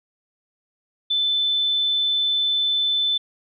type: tone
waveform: sine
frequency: 3520 Hz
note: A7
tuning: in tune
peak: -18 dBFS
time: 1.1-3.18 s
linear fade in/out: 10 ms
effects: none